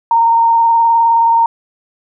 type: tone with vibrato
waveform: sine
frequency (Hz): 922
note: A#5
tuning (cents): -19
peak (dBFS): -7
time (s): 0.11-1.46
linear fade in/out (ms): 2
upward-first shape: square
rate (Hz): 19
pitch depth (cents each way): 13
effects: none